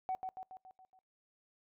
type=tone with echo; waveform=sine; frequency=751 Hz; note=F#5; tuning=26 cents sharp; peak=-32 dBFS; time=0.09-0.15 s; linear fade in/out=0 ms; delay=140 ms; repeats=6; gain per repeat=-5 dB; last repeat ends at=0.99 s; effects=noise-tail reverb RT60 0.2 s tail -25 dB re dry + tanh soft clip ceiling -29 dBFS